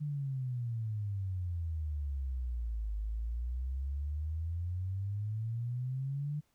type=exponential two-way sweep; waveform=sine; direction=down then up; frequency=150.7 to 51.5 to 150.7 Hz; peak=-33 dBFS; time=0-6.41 s; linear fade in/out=20 ms; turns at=2.95 s; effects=pink hiss -75 dBFS RMS until 6.54 s